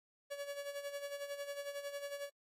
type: tone with tremolo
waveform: 45% pulse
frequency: 568 Hz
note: C#5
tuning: 42 cents sharp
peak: -39 dBFS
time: 0.3-2.3 s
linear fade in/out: 20 ms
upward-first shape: sine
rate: 11 Hz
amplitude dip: 65%
effects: AAC 48 kbps